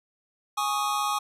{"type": "chord", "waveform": "square", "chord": "Ab suspended fourth", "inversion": "none", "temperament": "equal", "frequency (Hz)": [830.6, 1108.7, 1244.5], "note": ["Ab5", "Db6", "Eb6"], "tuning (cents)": [0, 0, 0], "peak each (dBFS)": -30, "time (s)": [0.57, 1.19], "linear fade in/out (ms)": 10, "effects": ["resampled to 32000 Hz"]}